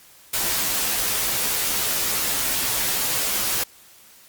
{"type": "noise with comb filter", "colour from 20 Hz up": "white", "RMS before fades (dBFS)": -23, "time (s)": [0.33, 3.64], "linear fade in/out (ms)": 10, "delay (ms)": 13, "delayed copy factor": -0.9, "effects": ["white hiss -50 dBFS RMS until 4.28 s", "Opus 48 kbps"]}